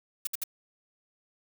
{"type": "noise bursts", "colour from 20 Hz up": "blue", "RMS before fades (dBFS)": -31, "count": 3, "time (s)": [0.25, 0.438], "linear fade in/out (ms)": 5, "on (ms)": 22, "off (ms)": 61, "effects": []}